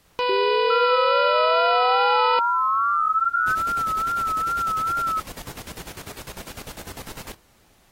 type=harmonic tone; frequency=493.9 Hz; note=B4; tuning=in tune; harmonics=1 / 2 / 3 / 4 / 5 / 6 / 7 / 8 / 9 / 10; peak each=-23 / -23 / -36 / -38 / -31 / -32 / -43 / -38 / -42 / -44 dBFS; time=0.19-2.39 s; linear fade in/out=0 ms
type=exponential sweep; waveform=sine; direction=up; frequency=384.1 to 1530 Hz; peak=-21 dBFS; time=0.29-3.55 s; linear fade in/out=5 ms
type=tone with vibrato; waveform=sine; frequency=1337 Hz; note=E6; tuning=24 cents sharp; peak=-21 dBFS; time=0.7-5.2 s; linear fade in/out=5 ms; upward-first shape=sine; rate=2.4 Hz; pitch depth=63 cents each way
type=noise with tremolo; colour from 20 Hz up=pink; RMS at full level=-36 dBFS; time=3.47-7.35 s; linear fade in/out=5 ms; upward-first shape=square; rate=10 Hz; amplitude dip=75%
effects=pink hiss -59 dBFS RMS until 7.91 s + AAC 48 kbps